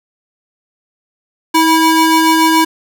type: ring-modulated tone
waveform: 40% pulse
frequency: 649 Hz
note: E5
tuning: 27 cents flat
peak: -4 dBFS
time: 1.54-2.65 s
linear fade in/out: 10 ms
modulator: 328 Hz
effects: none